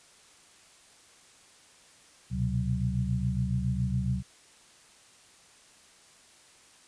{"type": "tone cluster", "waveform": "sine", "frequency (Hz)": [72, 122.5, 129.7, 187.6], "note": ["D2", "B2", "C3", "F#3"], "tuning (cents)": [-34, -14, -15, 24], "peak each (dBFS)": [-33, -32, -30, -32], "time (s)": [2.3, 4.23], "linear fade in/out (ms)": 50, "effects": ["white hiss -57 dBFS RMS until 6.87 s", "resampled to 22050 Hz"]}